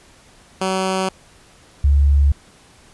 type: tone pair in turn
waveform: 10% pulse / sine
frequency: 189 / 70.8 Hz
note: F#3 / C#2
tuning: +37 / +37 cents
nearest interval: octave + perfect fourth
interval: 1700 cents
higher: first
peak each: -10 dBFS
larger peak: neither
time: 0.61-1.09 / 1.84-2.32 s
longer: neither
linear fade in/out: 5 ms
effects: pink hiss -49 dBFS RMS until 2.93 s + resampled to 24000 Hz